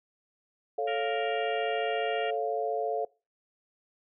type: chord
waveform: sine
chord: A augmented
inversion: none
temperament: equal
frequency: 440 / 554.4 / 698.5 Hz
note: A4 / C#5 / E#5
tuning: 0 / 0 / 0 cents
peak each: -31 / -34 / -31 dBFS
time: 0.78-3.05 s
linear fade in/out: 5 ms
type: harmonic tone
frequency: 466.2 Hz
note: A#4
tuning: in tune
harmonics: 3 / 4 / 5 / 6 / 7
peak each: -41 / -40 / -43 / -39 / -48 dBFS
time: 0.87-2.31 s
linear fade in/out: 10 ms
effects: noise-tail reverb RT60 0.3 s tail -23 dB re dry